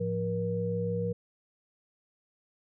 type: tone cluster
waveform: sine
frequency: 108.2 / 174.7 / 476.6 Hz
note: A2 / F3 / A#4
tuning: -29 / +1 / +38 cents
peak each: -34 / -33 / -31 dBFS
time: 0-1.13 s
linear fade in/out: 10 ms
effects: none